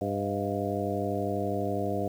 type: harmonic tone with a mistuned harmonic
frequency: 100.2 Hz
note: G2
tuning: 38 cents sharp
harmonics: 1 / 2 / 3 / 4 / 5 / 6 / 7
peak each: -35 / -35 / -35 / -35 / -35 / -35 / -35 dBFS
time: 0.01-2.08 s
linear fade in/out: 5 ms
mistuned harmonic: 6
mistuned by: +79 cents
effects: 9-bit